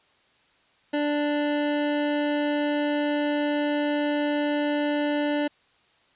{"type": "tone", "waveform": "25% pulse", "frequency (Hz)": 293.7, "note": "D4", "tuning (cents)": 0, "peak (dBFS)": -19, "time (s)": [0.93, 5.48], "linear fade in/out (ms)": 10, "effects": ["white hiss -62 dBFS RMS until 6.15 s", "resampled to 8000 Hz"]}